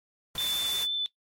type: noise with exponential decay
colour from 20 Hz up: pink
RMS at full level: -33 dBFS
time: 0.35-0.45 s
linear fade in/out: 5 ms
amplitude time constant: 20 ms
type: noise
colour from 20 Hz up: white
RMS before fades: -35 dBFS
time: 0.36-0.87 s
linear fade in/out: 50 ms
type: tone with vibrato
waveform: sine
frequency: 3520 Hz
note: A7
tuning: in tune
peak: -26 dBFS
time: 0.38-1.06 s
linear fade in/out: 0 ms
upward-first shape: sine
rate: 5.8 Hz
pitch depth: 11 cents each way
effects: noise-tail reverb RT60 0.1 s tail -17 dB re dry + MP3 64 kbps